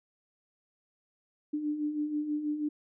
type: beating tone pair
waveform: sine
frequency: 293.7 / 299.9 Hz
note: D4 / D4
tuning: 0 / +36 cents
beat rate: 6.2 Hz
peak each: -38 / -30 dBFS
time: 1.53-2.69 s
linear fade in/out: 10 ms
effects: none